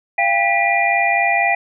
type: tone cluster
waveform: sine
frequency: 690 / 794 / 1965 / 2406 Hz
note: F5 / G5 / B6 / D7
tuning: -21 / +22 / -9 / +41 cents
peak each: -19 dBFS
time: 0.18-1.55 s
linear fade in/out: 5 ms
effects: none